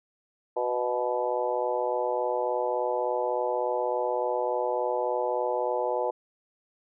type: harmonic tone with a mistuned harmonic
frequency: 123.47 Hz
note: B2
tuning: in tune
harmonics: 3 / 4 / 5 / 6 / 7 / 8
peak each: -34 / -29 / -31 / -37 / -31 / -38 dBFS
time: 0.56-6.11 s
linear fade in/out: 10 ms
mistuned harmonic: 6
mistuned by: -38 cents
effects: none